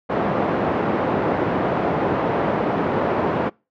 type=band-pass noise; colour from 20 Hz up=white; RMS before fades=-21 dBFS; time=0.09-3.5 s; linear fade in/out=20 ms; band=140 to 690 Hz; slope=12 dB/octave; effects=noise-tail reverb RT60 0.3 s tail -26 dB re dry + low-pass 3000 Hz 12 dB/octave